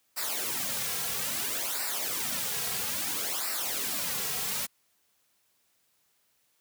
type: noise with flanger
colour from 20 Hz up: white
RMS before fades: -32 dBFS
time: 0.16-4.67 s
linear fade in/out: 20 ms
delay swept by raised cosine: 0.3 to 3.4 ms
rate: 0.6 Hz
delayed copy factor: -0.75
effects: white hiss -71 dBFS RMS until 6.6 s + high-pass 60 Hz 12 dB/octave